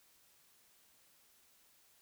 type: silence
effects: white hiss -68 dBFS RMS until 2.01 s